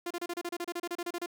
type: tone bursts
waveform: sawtooth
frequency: 347.4 Hz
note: F4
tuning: 9 cents flat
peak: -29 dBFS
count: 16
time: 0.06-1.261 s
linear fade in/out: 5 ms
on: 46 ms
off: 31 ms
effects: none